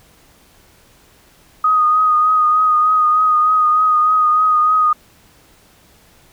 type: tone with vibrato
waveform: sine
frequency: 1244.5 Hz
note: D#6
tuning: in tune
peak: -10 dBFS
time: 1.64-4.93 s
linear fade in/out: 5 ms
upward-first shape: triangle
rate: 3.3 Hz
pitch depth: 29 cents each way
effects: pink hiss -50 dBFS RMS until 6.32 s